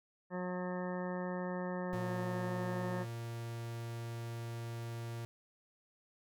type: harmonic tone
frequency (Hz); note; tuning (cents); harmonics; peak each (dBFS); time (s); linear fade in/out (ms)
180.9; F#3; -39; 1 / 2 / 3 / 4 / 5 / 6 / 7 / 9 / 10; -39 / -44 / -42 / -51 / -47 / -51 / -53 / -55 / -50; 0.3-3.06; 50
type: tone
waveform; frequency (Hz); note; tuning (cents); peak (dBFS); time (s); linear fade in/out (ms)
45% pulse; 116.54; A#2; 0; -40; 1.93-5.25; 0
type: click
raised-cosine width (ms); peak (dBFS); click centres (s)
5; -37; 1.937
effects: none